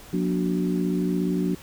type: tone cluster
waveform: sine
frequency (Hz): 180.6 / 237.6 / 291.7 / 370.8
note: F#3 / A#3 / D4 / F#4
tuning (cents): -42 / +33 / -12 / +4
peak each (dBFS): -24 / -31 / -27 / -30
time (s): 0.13-1.55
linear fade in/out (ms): 5
effects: pink hiss -46 dBFS RMS until 1.62 s